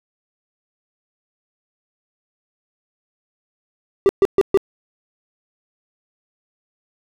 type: tone bursts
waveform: triangle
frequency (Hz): 392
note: G4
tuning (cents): 0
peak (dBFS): -7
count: 4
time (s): 4.06-4.574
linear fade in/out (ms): 0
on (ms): 31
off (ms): 130
effects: none